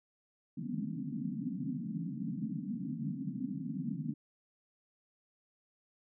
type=band-pass noise; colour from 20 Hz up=white; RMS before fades=-38 dBFS; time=0.57-4.14 s; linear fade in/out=5 ms; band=140 to 280 Hz; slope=96 dB/octave; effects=none